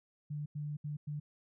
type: tone bursts at uneven times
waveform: sine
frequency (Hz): 148.1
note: D3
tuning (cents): +15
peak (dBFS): -36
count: 4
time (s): 0.3-0.46 / 0.55-0.77 / 0.84-0.97 / 1.07-1.2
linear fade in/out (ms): 10
effects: none